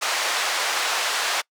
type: band-pass noise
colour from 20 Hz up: pink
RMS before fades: -24 dBFS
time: 0.01-1.42 s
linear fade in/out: 20 ms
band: 790 to 6800 Hz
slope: 12 dB/octave
effects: noise-tail reverb RT60 0.1 s tail -25 dB re dry + high-pass 400 Hz 12 dB/octave